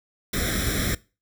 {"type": "noise with comb filter", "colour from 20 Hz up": "pink", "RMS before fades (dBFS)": -25, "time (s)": [0.33, 0.95], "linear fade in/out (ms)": 5, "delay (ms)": 0.54, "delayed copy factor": 0.95, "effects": ["noise-tail reverb RT60 0.3 s tail -21 dB re dry"]}